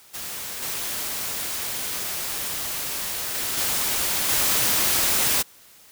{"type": "noise with level steps", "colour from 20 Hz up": "white", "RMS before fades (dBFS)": [-33, -29, -27, -24, -21], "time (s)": [0.13, 5.43], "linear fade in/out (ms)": 20, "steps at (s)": [0.62, 3.34, 3.57, 4.29], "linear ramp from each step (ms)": 5, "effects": ["white hiss -51 dBFS RMS until 5.91 s"]}